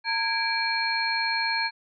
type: tone cluster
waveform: sine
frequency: 906 / 1642 / 2334 / 4258 Hz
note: A#5 / G#6 / D7 / C8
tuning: -50 / -20 / -11 / +30 cents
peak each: -29 dBFS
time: 0.04-1.71 s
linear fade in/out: 50 ms
effects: none